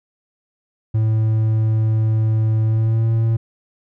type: tone with pitch glide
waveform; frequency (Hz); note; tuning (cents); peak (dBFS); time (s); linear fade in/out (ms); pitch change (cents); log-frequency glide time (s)
triangle; 110 to 113.16; A2 to A2; 0 to +49; -12; 0.94-3.37; 10; +49; 2.64-3.1
effects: none